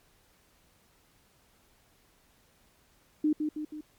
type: tone with echo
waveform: sine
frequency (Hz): 304.3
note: D#4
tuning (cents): -38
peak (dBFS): -22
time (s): 3.24-3.33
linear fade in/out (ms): 5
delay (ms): 160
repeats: 3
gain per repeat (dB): -5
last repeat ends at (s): 3.81
effects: pink hiss -65 dBFS RMS until 3.98 s + MP3 96 kbps